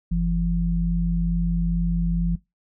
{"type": "tone pair together", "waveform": "sine", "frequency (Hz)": [47.7, 170], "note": ["G1", "F3"], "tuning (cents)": [-47, -46], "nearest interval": "octave + minor seventh", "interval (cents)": 2201, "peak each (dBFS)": -22, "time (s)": [0.11, 2.36], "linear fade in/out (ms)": 10, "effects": ["noise-tail reverb RT60 0.2 s tail -21 dB re dry"]}